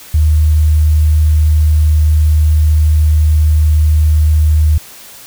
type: tone with sample-and-hold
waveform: sine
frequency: 76.9 Hz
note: D#2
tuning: 20 cents flat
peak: -6 dBFS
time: 0.14-4.78 s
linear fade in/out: 5 ms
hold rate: 11025 Hz
effects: white hiss -35 dBFS RMS until 5.26 s